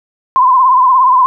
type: tone with vibrato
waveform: sine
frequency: 1025 Hz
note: C6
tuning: 36 cents flat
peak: -5 dBFS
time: 0.36-1.26 s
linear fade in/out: 0 ms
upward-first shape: triangle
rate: 17 Hz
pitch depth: 87 cents each way
effects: none